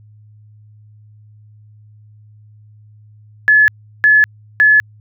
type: tone bursts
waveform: sine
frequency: 1714 Hz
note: A6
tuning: 46 cents flat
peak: -6 dBFS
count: 3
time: 3.48-4.8 s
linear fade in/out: 0 ms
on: 200 ms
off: 360 ms
effects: added 106 Hz sine -41 dBFS peak until 5 s